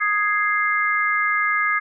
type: chord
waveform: sine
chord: Ab major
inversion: second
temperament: equal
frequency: 1244.5 / 1661.2 / 2093 Hz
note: Eb6 / Ab6 / C7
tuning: 0 / 0 / 0 cents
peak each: -22 dBFS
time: 0-1.8 s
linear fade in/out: 20 ms
effects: none